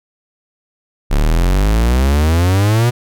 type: exponential sweep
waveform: 45% pulse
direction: up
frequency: 34.5 to 123.47 Hz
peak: -10 dBFS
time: 1.1-2.91 s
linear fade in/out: 20 ms
effects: none